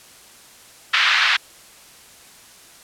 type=band-pass noise; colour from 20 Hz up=pink; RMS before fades=-17 dBFS; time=0.93-1.37 s; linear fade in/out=10 ms; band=1300 to 3900 Hz; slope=24 dB/octave; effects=white hiss -46 dBFS RMS until 2.83 s + low-pass 11000 Hz 12 dB/octave